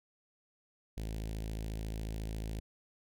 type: tone with notch filter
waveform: sawtooth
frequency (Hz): 54.1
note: A1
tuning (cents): -29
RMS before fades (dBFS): -39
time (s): 0.97-2.6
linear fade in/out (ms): 5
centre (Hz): 1200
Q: 0.66
effects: none